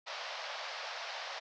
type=band-pass noise; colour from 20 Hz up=pink; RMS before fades=-42 dBFS; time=0.06-1.4 s; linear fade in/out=20 ms; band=560 to 5500 Hz; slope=48 dB/octave; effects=none